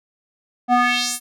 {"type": "tone with band-pass filter sweep", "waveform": "square", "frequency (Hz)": 244.8, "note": "B3", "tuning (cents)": -15, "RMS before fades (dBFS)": -18, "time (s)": [0.68, 1.2], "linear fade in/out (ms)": 50, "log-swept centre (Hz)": [620, 12000], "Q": 2.1, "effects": []}